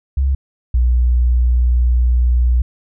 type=tone pair in turn; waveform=sine; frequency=67.4 / 60.87 Hz; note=C#2 / B1; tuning=-48 / -24 cents; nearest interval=major second; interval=176 cents; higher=first; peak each=-12 / -10 dBFS; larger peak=second; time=0.17-0.35 / 0.74-2.62 s; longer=second; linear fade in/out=5 ms; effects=none